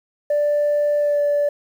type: tone with pitch glide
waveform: sine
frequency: 587.3 to 580.9 Hz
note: D5 to D5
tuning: 0 to -19 cents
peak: -14 dBFS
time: 0.3-1.49 s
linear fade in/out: 5 ms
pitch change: -19 cents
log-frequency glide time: 0.99-1.2 s
effects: tanh soft clip ceiling -13 dBFS + 8-bit